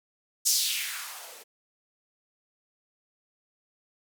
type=noise with band-pass filter sweep; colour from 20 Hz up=violet; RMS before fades=-30 dBFS; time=0.45-1.44 s; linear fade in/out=20 ms; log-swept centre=6500 to 370 Hz; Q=2.5; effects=none